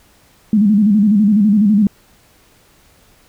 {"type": "tone with vibrato", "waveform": "sine", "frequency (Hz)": 207.7, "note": "G#3", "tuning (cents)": 0, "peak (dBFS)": -8, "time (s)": [0.53, 1.87], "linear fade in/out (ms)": 2, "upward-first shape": "square", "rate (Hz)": 12, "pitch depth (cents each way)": 81, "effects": ["pink hiss -51 dBFS RMS until 3.28 s"]}